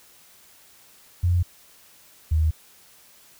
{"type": "tone pair in turn", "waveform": "sine", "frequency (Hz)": [88.1, 78.65], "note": ["F2", "D#2"], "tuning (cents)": [16, 19], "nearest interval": "major second", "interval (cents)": 197, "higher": "first", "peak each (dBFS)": -17, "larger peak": "neither", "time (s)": [[1.23, 1.43], [2.31, 2.51]], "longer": "neither", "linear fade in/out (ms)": 10, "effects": ["white hiss -53 dBFS RMS until 3.39 s"]}